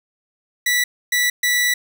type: tone bursts at uneven times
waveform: sawtooth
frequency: 1961 Hz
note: B6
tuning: 13 cents flat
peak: -12 dBFS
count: 3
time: 0.66-0.84 / 1.12-1.3 / 1.43-1.74 s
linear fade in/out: 5 ms
effects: none